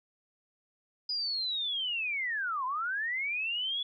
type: linear two-way sweep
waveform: sine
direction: down then up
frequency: 4978 to 987 to 3436 Hz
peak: -30 dBFS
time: 1.09-3.83 s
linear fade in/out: 5 ms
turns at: 2.65 s
effects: none